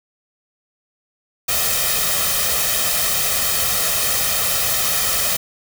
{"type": "noise with comb filter", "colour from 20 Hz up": "white", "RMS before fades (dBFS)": -19, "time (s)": [1.48, 5.37], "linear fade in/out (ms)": 10, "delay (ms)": 1.6, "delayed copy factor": 0.7, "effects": []}